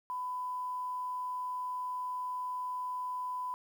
sine tone with quantisation, 1000 Hz, B5, 21 cents sharp, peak -34 dBFS, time 0.1-3.54 s, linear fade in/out 0 ms, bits 10, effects none

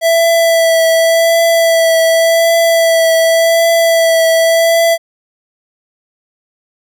square tone with vibrato, 661 Hz, E5, 5 cents sharp, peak -8 dBFS, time 0.01-4.98 s, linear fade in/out 50 ms, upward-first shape triangle, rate 0.88 Hz, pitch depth 20 cents each way, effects none

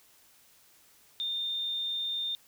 sine tone, 3622 Hz, A7, 49 cents sharp, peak -30 dBFS, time 1.2-2.35 s, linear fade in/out 0 ms, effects white hiss -61 dBFS RMS until 2.47 s

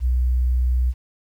sine tone, 62.2 Hz, B1, 13 cents sharp, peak -16 dBFS, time 0-0.94 s, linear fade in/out 50 ms, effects 9-bit

